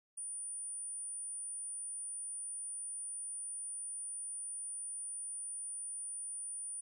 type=tone; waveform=sine; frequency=9397 Hz; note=D9; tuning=in tune; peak=-40 dBFS; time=0.17-6.81 s; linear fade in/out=10 ms; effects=13-bit